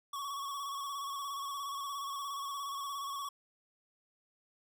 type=tone with vibrato; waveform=square; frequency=1116 Hz; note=C#6; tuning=11 cents sharp; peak=-38 dBFS; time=0.13-3.29 s; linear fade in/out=5 ms; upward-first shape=square; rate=17 Hz; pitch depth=36 cents each way; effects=none